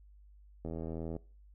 click train, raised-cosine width 2 ms, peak -27 dBFS, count 43, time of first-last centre 0.65-1.165 s, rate 81.6 Hz, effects noise-tail reverb RT60 0.4 s tail -22 dB re dry + added 50 Hz sine -55 dBFS peak until 1.54 s

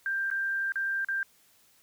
sine tone with dropouts, 1583 Hz, G6, 17 cents sharp, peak -27 dBFS, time 0.06-1.23 s, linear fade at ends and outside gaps 1 ms, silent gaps 0.302-0.313 / 0.721-0.757 / 1.047-1.086 s, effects white hiss -63 dBFS RMS until 1.82 s

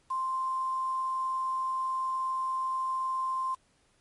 sine tone with quantisation, 1046.5 Hz, C6, in tune, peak -28 dBFS, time 0.1-3.55 s, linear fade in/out 10 ms, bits 8, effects pink hiss -68 dBFS RMS until 4 s + MP3 48 kbps

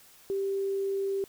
sine tone, 392 Hz, G4, in tune, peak -27 dBFS, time 0.3-1.24 s, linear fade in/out 0 ms, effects white hiss -56 dBFS RMS until 1.28 s

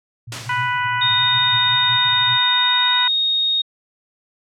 pink band-pass noise, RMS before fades -34 dBFS, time 0.27-2.38 s, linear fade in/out 10 ms, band 110 to 130 Hz, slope 96 dB/octave
white noise with exponential decay, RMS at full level -24 dBFS, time 0.32-0.97 s, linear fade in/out 2 ms, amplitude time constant 140 ms
harmonic tone, 493.9 Hz, B4, in tune, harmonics 2 / 3 / 4 / 5 / 6, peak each -21 / -23 / -25 / -31 / -32 dBFS, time 0.49-3.08 s, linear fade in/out 5 ms
sine tone with pitch glide, 3700 to 3724 Hz, A#7 to A#7, -14 to -2 cents, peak -15 dBFS, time 1.01-3.62 s, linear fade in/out 10 ms, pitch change +12 cents, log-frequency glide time 2.53-2.95 s
effects low-pass 6000 Hz 12 dB/octave

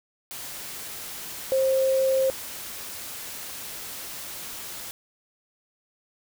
sine tone in noise, 530 Hz, C5, 22 cents sharp, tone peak -19 dBFS, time 1.52-2.3 s, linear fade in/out 0 ms, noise white, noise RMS -37 dBFS, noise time 0.31-4.91 s, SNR +15 dB, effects none

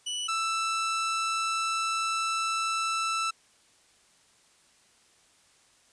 sawtooth tone pair in turn, 2960 / 1324.6 Hz, F#7 / E6, 0 / +8 cents, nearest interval octave + major second, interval 1392 cents, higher first, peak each -27 / -23 dBFS, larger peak second, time 0.06-0.28 / 0.28-3.31 s, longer second, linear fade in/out 10 ms, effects white hiss -62 dBFS RMS until 5.92 s + resampled to 22050 Hz

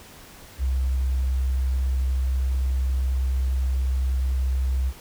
sine tone, 65 Hz, C2, 11 cents flat, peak -20 dBFS, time 0.58-4.93 s, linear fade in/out 50 ms, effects pink hiss -46 dBFS RMS until 5 s

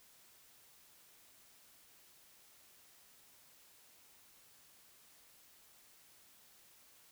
silence, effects white hiss -64 dBFS RMS until 7.11 s

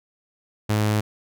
sawtooth tone, 106.2 Hz, G#2, 39 cents sharp, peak -15 dBFS, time 0.69-1.01 s, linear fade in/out 10 ms, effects none

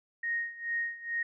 sine tone with tremolo, 1864.7 Hz, A#6, in tune, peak -28 dBFS, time 0.23-1.23 s, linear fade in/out 5 ms, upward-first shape sine, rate 2.3 Hz, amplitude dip 85%, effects none

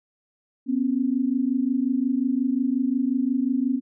sine tone pair together, 246.9 / 272.5 Hz, B3 / C#4, 0 / -29 cents, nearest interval major second, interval 171 cents, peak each -23 dBFS, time 0.66-3.81 s, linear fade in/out 50 ms, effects none

